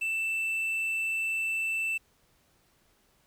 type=tone with quantisation; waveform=triangle; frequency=2658 Hz; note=E7; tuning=14 cents sharp; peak=-26 dBFS; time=0.01-1.98 s; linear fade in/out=10 ms; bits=9; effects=pink hiss -67 dBFS RMS until 3.26 s